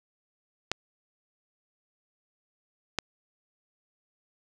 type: clicks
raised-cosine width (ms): 0.2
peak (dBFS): -9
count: 2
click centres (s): 0.716 / 2.987
effects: none